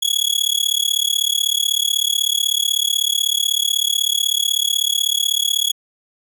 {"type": "tone with amplitude modulation", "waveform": "sawtooth", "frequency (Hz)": 3352, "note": "G#7", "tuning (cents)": 15, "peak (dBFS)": -9, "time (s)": [0.02, 5.72], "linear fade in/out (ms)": 10, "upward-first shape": "sine", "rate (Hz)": 36.1, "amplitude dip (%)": 100, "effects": []}